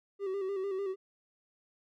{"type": "tone with vibrato", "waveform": "triangle", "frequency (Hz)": 388.4, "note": "G4", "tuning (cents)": -16, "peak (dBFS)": -30, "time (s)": [0.19, 0.96], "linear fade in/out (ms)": 50, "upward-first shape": "square", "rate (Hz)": 6.7, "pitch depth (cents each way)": 47, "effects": []}